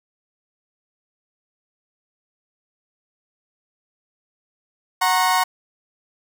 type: chord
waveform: 35% pulse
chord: F# major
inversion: none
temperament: equal with one note detuned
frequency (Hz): 740 / 932.3 / 1089.1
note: F#5 / A#5 / C#6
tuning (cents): 0 / 0 / -31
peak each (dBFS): -19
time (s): 5.01-5.44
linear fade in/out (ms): 10
effects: none